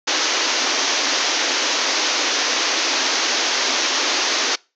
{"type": "band-pass noise", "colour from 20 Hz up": "white", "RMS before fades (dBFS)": -20, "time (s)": [0.07, 4.56], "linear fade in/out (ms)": 10, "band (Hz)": [250, 6500], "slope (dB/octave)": 96, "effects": ["noise-tail reverb RT60 0.3 s tail -25 dB re dry"]}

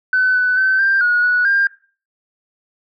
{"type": "tone with pitch steps", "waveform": "sine", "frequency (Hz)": [1512, 1497, 1534, 1581, 1450, 1469, 1600], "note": ["F#6", "F#6", "G6", "G6", "F#6", "F#6", "G6"], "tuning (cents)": [37, 20, -38, 14, -35, -13, 35], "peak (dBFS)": -11, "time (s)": [0.13, 1.67], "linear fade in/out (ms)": 2, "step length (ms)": 220, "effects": ["noise-tail reverb RT60 0.4 s tail -19 dB re dry", "tanh soft clip ceiling -7 dBFS"]}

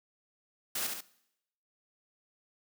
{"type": "noise with echo", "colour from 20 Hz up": "white", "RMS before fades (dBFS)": -34, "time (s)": [0.75, 0.87], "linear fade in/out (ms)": 5, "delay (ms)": 69, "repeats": 2, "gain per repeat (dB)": -4, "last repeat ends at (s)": 1.008, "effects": ["noise-tail reverb RT60 0.8 s tail -20 dB re dry", "high-pass 150 Hz 12 dB/octave"]}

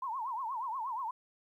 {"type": "tone with vibrato", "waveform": "sine", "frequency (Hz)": 976, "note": "B5", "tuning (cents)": -21, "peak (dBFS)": -34, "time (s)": [0.02, 1.11], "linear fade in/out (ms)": 5, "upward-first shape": "triangle", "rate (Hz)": 8.4, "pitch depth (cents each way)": 240, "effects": ["12-bit"]}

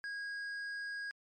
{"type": "tone with hard clipping", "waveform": "triangle", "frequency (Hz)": 1641, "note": "G#6", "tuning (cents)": -21, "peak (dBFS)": -40, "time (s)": [0.04, 1.11], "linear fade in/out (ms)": 0, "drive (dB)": 10, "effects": ["low-pass 8000 Hz 12 dB/octave", "MP3 64 kbps"]}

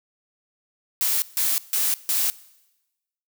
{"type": "noise bursts", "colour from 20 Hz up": "blue", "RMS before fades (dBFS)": -22, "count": 4, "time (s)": [1.01, 2.3], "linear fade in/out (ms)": 0, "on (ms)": 210, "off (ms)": 150, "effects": ["noise-tail reverb RT60 1.0 s tail -20 dB re dry"]}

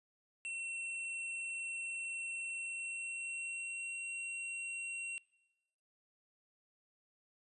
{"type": "tone with pitch glide", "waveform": "square", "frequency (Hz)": [2711, 2736], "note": ["E7", "F7"], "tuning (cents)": [48, -36], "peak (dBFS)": -40, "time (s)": [0.45, 5.18], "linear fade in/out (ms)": 0, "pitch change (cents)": 16, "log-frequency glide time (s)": [2.49, 4.06], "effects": ["noise-tail reverb RT60 1.0 s tail -23 dB re dry", "resampled to 24000 Hz"]}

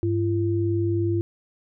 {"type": "tone pair together", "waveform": "sine", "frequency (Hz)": [101.2, 340.4], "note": ["G#2", "F4"], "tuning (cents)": [-44, -44], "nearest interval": "octave + major sixth", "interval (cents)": 2100, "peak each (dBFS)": -23, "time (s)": [0.03, 1.21], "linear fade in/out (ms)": 0, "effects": []}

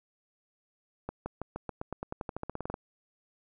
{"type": "accelerating click train", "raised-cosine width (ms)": 1, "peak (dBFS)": -21, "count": 19, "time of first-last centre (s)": [1.09, 2.741], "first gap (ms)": 170, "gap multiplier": 0.92, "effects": []}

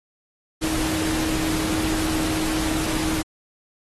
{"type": "tone in noise", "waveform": "sine", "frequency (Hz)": 316.1, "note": "D#4", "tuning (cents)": 27, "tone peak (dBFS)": -24, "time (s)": [0.61, 3.23], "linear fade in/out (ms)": 20, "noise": "pink", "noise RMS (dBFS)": -27, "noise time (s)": [0.61, 3.23], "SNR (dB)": 0, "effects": ["AAC 32 kbps"]}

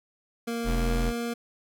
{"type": "tone with pitch glide", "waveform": "25% pulse", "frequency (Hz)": [233.1, 235.3], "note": ["A#3", "A#3"], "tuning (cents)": [0, 16], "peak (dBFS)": -25, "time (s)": [0.47, 1.34], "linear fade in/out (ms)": 10, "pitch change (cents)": 16, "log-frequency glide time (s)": [0.77, 1.03]}
{"type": "tone", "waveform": "square", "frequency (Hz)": 42.2, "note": "E1", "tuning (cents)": 41, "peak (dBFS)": -25, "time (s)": [0.64, 1.13], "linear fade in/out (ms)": 50}
{"effects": []}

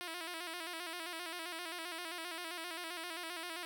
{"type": "tone with vibrato", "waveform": "5% pulse", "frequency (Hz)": 340, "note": "F4", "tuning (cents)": -46, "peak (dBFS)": -30, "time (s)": [0.01, 3.65], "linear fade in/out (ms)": 0, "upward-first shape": "square", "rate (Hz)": 7.6, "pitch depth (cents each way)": 76, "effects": []}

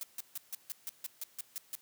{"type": "noise bursts", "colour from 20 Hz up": "blue", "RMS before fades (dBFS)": -39, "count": 11, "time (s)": [0.01, 1.752], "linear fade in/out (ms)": 0, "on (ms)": 22, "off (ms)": 150, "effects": ["white hiss -64 dBFS RMS until 1.81 s", "high-pass 100 Hz 12 dB/octave"]}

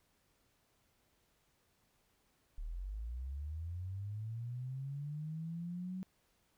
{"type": "linear sweep", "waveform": "sine", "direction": "up", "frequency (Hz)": [35.66, 188.8], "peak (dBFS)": -39, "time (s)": [2.58, 6.03], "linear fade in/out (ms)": 0, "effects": ["pink hiss -75 dBFS RMS until 6.57 s"]}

